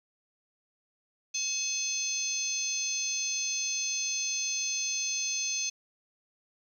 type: harmonic tone with a mistuned harmonic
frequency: 856 Hz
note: A5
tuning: 48 cents flat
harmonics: 3 / 4 / 5 / 6 / 7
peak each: -36 / -41 / -38 / -40 / -31 dBFS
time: 1.34-5.7 s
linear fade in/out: 10 ms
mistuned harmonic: 7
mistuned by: +74 cents
effects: 10-bit